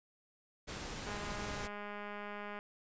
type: noise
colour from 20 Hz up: pink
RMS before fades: -43 dBFS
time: 0.67-1.68 s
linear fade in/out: 20 ms
type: click train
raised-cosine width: 0.5 ms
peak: -30 dBFS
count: 314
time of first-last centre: 1.07-2.589 s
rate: 206 Hz
effects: resampled to 16000 Hz